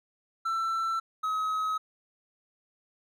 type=tone pair in turn; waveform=triangle; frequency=1337 / 1275.1 Hz; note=E6 / D#6; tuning=+24 / +42 cents; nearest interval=minor second; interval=82 cents; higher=first; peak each=-25 dBFS; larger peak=neither; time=0.45-1 / 1.23-1.78 s; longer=neither; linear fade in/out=10 ms; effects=none